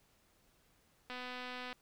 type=click train; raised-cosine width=0.3 ms; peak=-29 dBFS; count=158; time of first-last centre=1.1-1.728 s; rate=250 Hz; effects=pink hiss -71 dBFS RMS until 1.81 s